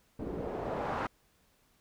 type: noise with low-pass filter sweep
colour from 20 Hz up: white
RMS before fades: -36 dBFS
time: 0.19-1.07 s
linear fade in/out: 5 ms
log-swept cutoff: 340 to 1100 Hz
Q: 1.6
effects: pink hiss -69 dBFS RMS until 1.8 s